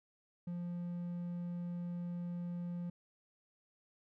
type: tone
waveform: triangle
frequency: 174.61 Hz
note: F3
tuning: in tune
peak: -36 dBFS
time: 0.47-2.9 s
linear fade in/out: 5 ms
effects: none